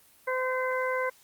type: harmonic tone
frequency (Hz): 513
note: C5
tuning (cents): -34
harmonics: 1 / 2 / 3 / 4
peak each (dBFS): -29 / -32 / -34 / -35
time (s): 0.27-1.1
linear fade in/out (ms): 10
effects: white hiss -59 dBFS RMS until 1.23 s + Opus 32 kbps